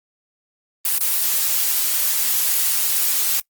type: noise with dropouts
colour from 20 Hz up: blue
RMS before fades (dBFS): -19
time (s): 0.85-3.4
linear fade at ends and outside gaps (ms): 2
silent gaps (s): 0.984-1.007
effects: noise-tail reverb RT60 0.1 s tail -23 dB re dry + Opus 24 kbps